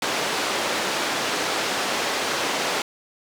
pink band-pass noise, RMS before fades -25 dBFS, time 0.02-2.82 s, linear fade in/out 2 ms, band 380 to 6100 Hz, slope 12 dB/octave, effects none

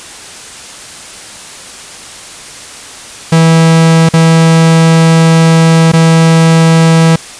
45% pulse tone with dropouts, 163.3 Hz, E3, 16 cents flat, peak -3 dBFS, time 3.32-7.16 s, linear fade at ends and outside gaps 5 ms, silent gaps 4.09-4.136 / 5.919-5.934 s, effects white hiss -28 dBFS RMS until 7.39 s + resampled to 22050 Hz

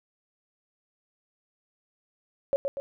sine tone with echo, 554.4 Hz, C#5, in tune, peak -20 dBFS, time 2.53-2.56 s, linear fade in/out 0 ms, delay 120 ms, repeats 2, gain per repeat -5 dB, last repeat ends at 2.8 s, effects none

